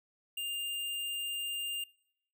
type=tone with sample-and-hold; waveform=sine; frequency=2805 Hz; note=F7; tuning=7 cents sharp; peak=-34 dBFS; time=0.37-1.84 s; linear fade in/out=5 ms; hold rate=11025 Hz; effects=noise-tail reverb RT60 0.8 s tail -24 dB re dry